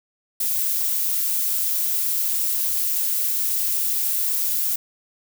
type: noise with amplitude modulation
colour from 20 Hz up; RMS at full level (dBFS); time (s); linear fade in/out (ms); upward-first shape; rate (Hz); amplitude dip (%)
violet; -21; 0.4-4.76; 5; sine; 165; 30
effects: none

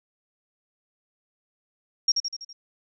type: tone with echo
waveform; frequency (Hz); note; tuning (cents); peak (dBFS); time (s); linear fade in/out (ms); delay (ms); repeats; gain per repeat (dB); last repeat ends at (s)
sine; 5580; F8; -2; -16; 2.08-2.12; 5; 82; 5; -5; 2.53
effects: none

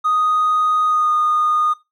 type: tone with pitch glide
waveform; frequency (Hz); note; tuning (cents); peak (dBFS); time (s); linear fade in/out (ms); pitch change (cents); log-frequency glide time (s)
triangle; 1244.5 to 1228.1; D#6 to D#6; 0 to -23; -11; 0.04-1.74; 20; -23; 0.87-1.11
effects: noise-tail reverb RT60 0.2 s tail -17 dB re dry + tanh soft clip ceiling -10 dBFS

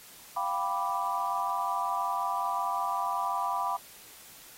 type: chord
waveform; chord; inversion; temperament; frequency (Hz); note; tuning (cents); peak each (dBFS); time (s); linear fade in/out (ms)
sine; G dominant seventh; third; equal; 698.5 / 784 / 987.8 / 1174.7; F5 / G5 / B5 / D6; 0 / 0 / 0 / 0; -36 / -34 / -31 / -33; 0.36-3.77; 10
effects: white hiss -51 dBFS RMS until 4.57 s + AAC 48 kbps

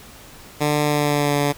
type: tone with pitch glide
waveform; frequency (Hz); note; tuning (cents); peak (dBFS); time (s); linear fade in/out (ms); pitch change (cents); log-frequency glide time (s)
10% pulse; 148.5 to 144.11; D3 to D3; +20 to -32; -9; 0.6-1.53; 20; -52; 0.85-1.39
effects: pink hiss -43 dBFS RMS until 1.57 s

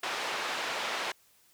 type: band-pass noise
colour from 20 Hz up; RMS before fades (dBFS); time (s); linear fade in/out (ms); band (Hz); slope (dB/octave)
pink; -34; 0.03-1.12; 5; 670 to 4100; 12
effects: white hiss -64 dBFS RMS until 1.53 s

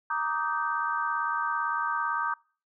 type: chord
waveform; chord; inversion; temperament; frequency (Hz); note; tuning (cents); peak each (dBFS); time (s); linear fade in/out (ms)
sine; Eb major seventh; second; just; 933.4 / 1166.7 / 1244.5 / 1555.6; Bb5 / D6 / Eb6 / G6; +2 / -12 / 0 / -14; -32; 0.1-2.34; 5
effects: noise-tail reverb RT60 0.4 s tail -25 dB re dry

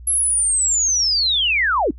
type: linear sweep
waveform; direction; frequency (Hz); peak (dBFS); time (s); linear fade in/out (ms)
sine; down; 11210 to 236; -15; 0.07-1.91; 5
effects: noise-tail reverb RT60 0.1 s tail -25 dB re dry + added 60 Hz sine -35 dBFS peak until 1.98 s

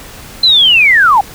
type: linear sweep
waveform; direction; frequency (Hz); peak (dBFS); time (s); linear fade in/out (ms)
sine; down; 4131 to 759; -4; 0.43-1.21; 5
effects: pink hiss -32 dBFS RMS until 1.34 s

